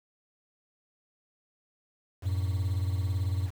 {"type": "beating tone pair", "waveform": "triangle", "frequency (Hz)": [91.4, 109.4], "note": ["F#2", "A2"], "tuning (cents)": [-21, -9], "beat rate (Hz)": 18, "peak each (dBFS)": [-25, -31], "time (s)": [2.22, 3.51], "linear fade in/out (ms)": 50, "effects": ["tanh soft clip ceiling -17 dBFS", "8-bit"]}